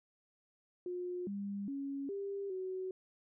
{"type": "tone with pitch steps", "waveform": "sine", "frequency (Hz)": [358.1, 200.5, 277.2, 397.5, 374], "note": ["F4", "G3", "C#4", "G4", "F#4"], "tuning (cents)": [43, 39, 0, 24, 19], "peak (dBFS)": -37, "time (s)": [0.86, 2.91], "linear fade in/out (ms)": 2, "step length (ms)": 410, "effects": []}